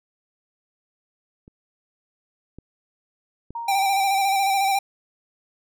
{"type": "clicks", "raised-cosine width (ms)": 3, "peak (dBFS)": [-33, -27, -25], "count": 3, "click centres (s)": [1.479, 2.586, 3.506]}
{"type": "tone with exponential decay", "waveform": "sine", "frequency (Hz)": 932.3, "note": "A#5", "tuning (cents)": 0, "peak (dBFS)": -26, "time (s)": [3.55, 4.61], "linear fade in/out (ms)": 5, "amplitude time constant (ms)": 230}
{"type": "tone with vibrato", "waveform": "square", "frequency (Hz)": 784, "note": "G5", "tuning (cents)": 0, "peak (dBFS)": -19, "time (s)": [3.68, 4.79], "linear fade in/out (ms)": 5, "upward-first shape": "square", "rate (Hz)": 14, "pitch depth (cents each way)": 28}
{"effects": []}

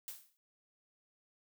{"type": "noise with exponential decay", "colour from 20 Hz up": "blue", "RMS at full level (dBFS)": -42, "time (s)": [0.08, 0.37], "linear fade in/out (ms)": 0, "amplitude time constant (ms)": 61, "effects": []}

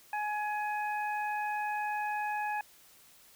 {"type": "harmonic tone", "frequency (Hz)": 840, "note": "G#5", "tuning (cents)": 19, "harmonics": [1, 2, 3], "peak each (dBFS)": [-32, -38, -42], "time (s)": [0.13, 2.61], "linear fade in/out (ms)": 2, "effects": ["white hiss -59 dBFS RMS until 3.35 s"]}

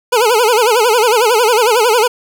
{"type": "tone with vibrato", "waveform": "25% pulse", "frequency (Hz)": 460, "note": "A#4", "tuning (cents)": -23, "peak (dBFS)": -5, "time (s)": [0.12, 2.08], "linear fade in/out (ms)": 10, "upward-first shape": "sine", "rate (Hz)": 11, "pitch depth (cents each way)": 160, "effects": []}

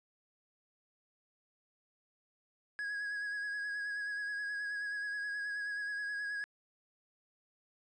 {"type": "tone with vibrato", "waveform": "triangle", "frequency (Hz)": 1661.2, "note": "G#6", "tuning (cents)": 0, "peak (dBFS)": -34, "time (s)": [2.79, 6.44], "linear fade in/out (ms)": 0, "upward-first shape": "sine", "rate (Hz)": 9.4, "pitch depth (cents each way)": 28, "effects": ["resampled to 22050 Hz"]}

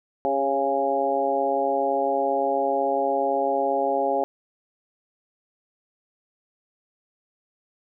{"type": "harmonic tone with a mistuned harmonic", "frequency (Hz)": 137.8, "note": "C#3", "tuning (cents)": -10, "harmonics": [2, 3, 4, 5, 6], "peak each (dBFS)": [-32, -28, -25, -26, -26], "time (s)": [0.25, 4.24], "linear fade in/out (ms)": 0, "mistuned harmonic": 3, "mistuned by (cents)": -33, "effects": []}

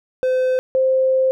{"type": "tone pair in turn", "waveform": ["triangle", "sine"], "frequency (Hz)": [513, 523.5], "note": ["C5", "C5"], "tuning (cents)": [-34, 1], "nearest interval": "unison", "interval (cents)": 35, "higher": "second", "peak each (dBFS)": -13, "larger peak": "neither", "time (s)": [[0.23, 0.59], [0.75, 1.31]], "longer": "second", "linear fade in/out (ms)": 0, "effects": []}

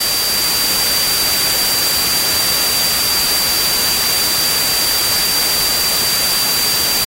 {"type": "tone in noise", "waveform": "sine", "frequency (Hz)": 4699, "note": "D8", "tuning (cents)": 0, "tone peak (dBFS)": -17, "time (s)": [0, 7.05], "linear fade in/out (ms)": 10, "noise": "white", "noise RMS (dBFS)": -17, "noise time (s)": [0, 7.05], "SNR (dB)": -3, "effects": ["AAC 48 kbps"]}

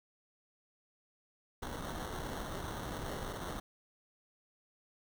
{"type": "noise with sample-and-hold", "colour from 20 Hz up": "pink", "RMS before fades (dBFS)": -41, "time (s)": [1.62, 3.6], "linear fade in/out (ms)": 5, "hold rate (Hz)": 2450, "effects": []}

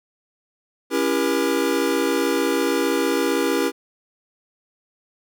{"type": "chord", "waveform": "square", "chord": "C# diminished seventh", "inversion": "none", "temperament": "just", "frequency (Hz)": [277.2, 332.6, 399.1, 479], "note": ["C#4", "E4", "G4", "Bb4"], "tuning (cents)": [0, 16, 31, 47], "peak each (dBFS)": -25, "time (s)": [0.9, 3.72], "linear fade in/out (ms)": 50, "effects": []}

